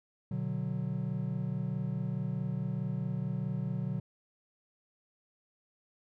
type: chord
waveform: triangle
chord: B minor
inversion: none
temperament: just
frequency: 123.47 / 148.16 / 185.21 Hz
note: B2 / D3 / F#3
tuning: 0 / +16 / +2 cents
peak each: -34 dBFS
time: 0.31-4 s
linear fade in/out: 5 ms
effects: none